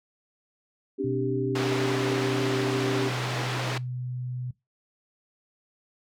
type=chord; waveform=sine; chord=C suspended second; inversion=none; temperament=equal; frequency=261.6 / 293.7 / 392 Hz; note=C4 / D4 / G4; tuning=0 / 0 / 0 cents; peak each=-33 / -30 / -28 dBFS; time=0.98-3.1 s; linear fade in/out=20 ms
type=tone; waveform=sine; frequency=125.1 Hz; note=B2; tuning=23 cents sharp; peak=-30 dBFS; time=1.04-4.51 s; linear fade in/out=5 ms
type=band-pass noise; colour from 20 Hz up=pink; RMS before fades=-32 dBFS; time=1.55-3.78 s; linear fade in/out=5 ms; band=300 to 4200 Hz; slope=12 dB/octave
effects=noise-tail reverb RT60 0.2 s tail -20 dB re dry